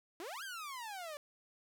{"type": "exponential two-way sweep", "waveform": "sawtooth", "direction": "up then down", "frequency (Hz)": [311.1, 1647, 571], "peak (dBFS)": -39, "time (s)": [0.2, 1.17], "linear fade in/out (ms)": 0, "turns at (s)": 0.43, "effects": []}